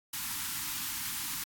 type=band-stop noise; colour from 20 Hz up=white; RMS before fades=-36 dBFS; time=0.13-1.44 s; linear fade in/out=5 ms; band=320 to 840 Hz; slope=96 dB/octave; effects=AAC 64 kbps